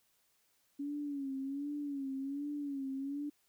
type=tone with vibrato; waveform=sine; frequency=280 Hz; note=C#4; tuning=18 cents sharp; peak=-36 dBFS; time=0.79-3.3 s; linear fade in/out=10 ms; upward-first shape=sine; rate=1.3 Hz; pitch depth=78 cents each way; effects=white hiss -74 dBFS RMS until 3.48 s